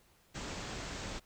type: low-pass noise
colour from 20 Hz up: pink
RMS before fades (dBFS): -42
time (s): 0.34-1.2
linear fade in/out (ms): 20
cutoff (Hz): 8000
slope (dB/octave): 96
effects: pink hiss -67 dBFS RMS until 1.25 s